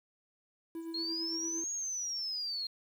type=tone with tremolo; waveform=triangle; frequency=329.6 Hz; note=E4; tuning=in tune; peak=-35 dBFS; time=0.75-1.64 s; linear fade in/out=2 ms; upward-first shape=sine; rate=8.8 Hz; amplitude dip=45%
type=linear two-way sweep; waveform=sine; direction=up then down; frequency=4189 to 6650 to 4189 Hz; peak=-34 dBFS; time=0.94-2.67 s; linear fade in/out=5 ms; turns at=1.71 s
effects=10-bit